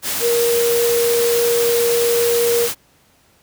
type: tone in noise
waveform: sine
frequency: 471.5 Hz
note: A#4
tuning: 20 cents sharp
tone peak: -14 dBFS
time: 0.2-2.69 s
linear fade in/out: 50 ms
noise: white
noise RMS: -22 dBFS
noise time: 0.02-2.75 s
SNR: +5 dB
effects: pink hiss -55 dBFS RMS until 3.42 s + high-pass 60 Hz 12 dB/octave